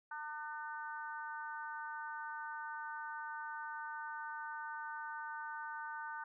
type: harmonic tone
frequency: 301.5 Hz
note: D4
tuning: 46 cents sharp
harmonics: 3 / 4 / 5 / 6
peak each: -45 / -49 / -45 / -58 dBFS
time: 0.11-6.24 s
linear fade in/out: 5 ms
effects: none